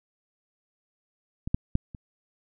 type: clicks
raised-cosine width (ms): 5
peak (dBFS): -19 / -10 / -10 / -27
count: 4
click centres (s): 1.475 / 1.545 / 1.754 / 1.948
effects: none